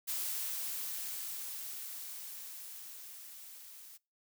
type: noise with level ramp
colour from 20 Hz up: blue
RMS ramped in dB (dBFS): -36 to -53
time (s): 0.07-3.98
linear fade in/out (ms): 20
effects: noise-tail reverb RT60 0.3 s tail -25 dB re dry